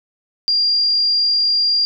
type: tone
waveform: sine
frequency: 4786 Hz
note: D8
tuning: 32 cents sharp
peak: -13 dBFS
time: 0.48-1.85 s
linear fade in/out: 0 ms
effects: none